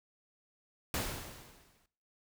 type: noise with exponential decay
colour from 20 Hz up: pink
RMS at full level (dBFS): -33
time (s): 0.94-1.86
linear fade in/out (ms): 1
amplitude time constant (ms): 200
effects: noise-tail reverb RT60 0.6 s tail -19 dB re dry